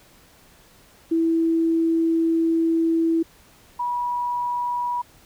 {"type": "tone pair in turn", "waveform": "sine", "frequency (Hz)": [328.6, 970.9], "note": ["E4", "B5"], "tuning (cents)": [-5, -30], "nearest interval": "octave + perfect fifth", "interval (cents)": 1875, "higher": "second", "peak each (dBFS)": [-17, -22], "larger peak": "first", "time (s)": [[1.11, 3.23], [3.79, 5.02]], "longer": "first", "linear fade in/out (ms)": 10, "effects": ["pink hiss -53 dBFS RMS until 5.25 s"]}